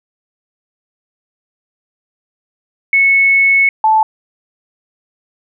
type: tone pair in turn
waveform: sine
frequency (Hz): 2202 / 873.9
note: C#7 / A5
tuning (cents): -12 / -12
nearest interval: octave + major third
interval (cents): 1600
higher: first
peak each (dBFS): -7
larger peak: neither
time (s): 2.93-3.69 / 3.84-4.03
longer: first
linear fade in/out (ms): 2
effects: none